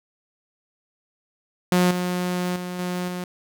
sawtooth tone with level steps, 179.6 Hz, F3, 49 cents sharp, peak -12 / -19 / -25 / -21 / -24 dBFS, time 1.72-3.24 s, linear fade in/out 2 ms, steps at 1.91 / 2.56 / 2.79 / 3.08 s, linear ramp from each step 2 ms, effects none

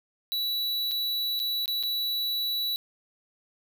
square tone with dropouts, 3935 Hz, B7, 7 cents flat, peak -27 dBFS, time 0.32-2.76 s, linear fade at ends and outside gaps 0 ms, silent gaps 0.912-0.917 / 1.393-1.4 / 1.658-1.679 / 1.828-1.835 s, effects none

